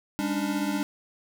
square tone cluster, 200.9 / 284.4 / 300.4 Hz, G3 / C#4 / D4, +43 / +45 / +39 cents, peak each -31 dBFS, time 0.19-0.83 s, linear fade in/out 0 ms, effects none

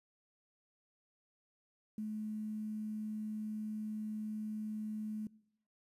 sine tone with quantisation, 214.6 Hz, A3, 43 cents flat, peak -37 dBFS, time 1.98-5.27 s, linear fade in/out 2 ms, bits 11, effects noise-tail reverb RT60 0.8 s tail -23 dB re dry + resampled to 32000 Hz

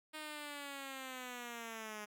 5% pulse linear sweep, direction down, 311.1 to 207.7 Hz, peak -33 dBFS, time 0.13-2.06 s, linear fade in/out 20 ms, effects none

